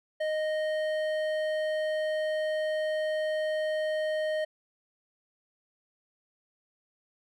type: tone with hard clipping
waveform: triangle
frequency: 620 Hz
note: D#5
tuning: 6 cents flat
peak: -29 dBFS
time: 0.2-4.45 s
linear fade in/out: 10 ms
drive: 14 dB
effects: none